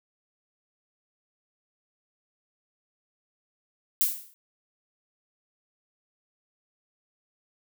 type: noise with exponential decay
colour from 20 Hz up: violet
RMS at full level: -20 dBFS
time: 4.01-4.34 s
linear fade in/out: 0 ms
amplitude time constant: 70 ms
effects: none